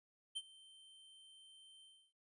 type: tone with ADSR envelope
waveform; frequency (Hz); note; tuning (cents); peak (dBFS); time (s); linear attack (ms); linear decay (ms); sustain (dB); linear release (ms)
square; 3112; G7; -13; -39; 0.35-2.13; 18; 46; -21; 300
effects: resampled to 24000 Hz